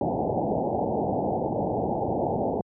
white low-pass noise, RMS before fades -26 dBFS, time 0.01-2.61 s, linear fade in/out 2 ms, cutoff 860 Hz, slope 96 dB/octave, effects high-pass 100 Hz 12 dB/octave

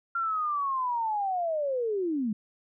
sine linear sweep, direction down, 1385 to 200.8 Hz, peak -26 dBFS, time 0.15-2.33 s, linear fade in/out 5 ms, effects none

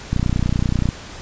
click train, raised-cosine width 5 ms, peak -6 dBFS, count 24, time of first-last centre 0.13-0.889 s, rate 30.3 Hz, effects pink hiss -36 dBFS RMS until 1.21 s + resampled to 16000 Hz

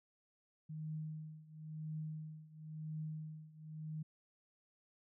sine tone with tremolo, 155.56 Hz, D#3, in tune, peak -39 dBFS, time 0.69-4.03 s, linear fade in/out 10 ms, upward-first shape triangle, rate 0.97 Hz, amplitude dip 90%, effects none

